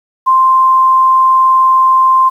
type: tone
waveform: sine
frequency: 1046.5 Hz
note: C6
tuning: in tune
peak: -5 dBFS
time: 0.26-2.3 s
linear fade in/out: 20 ms
effects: 7-bit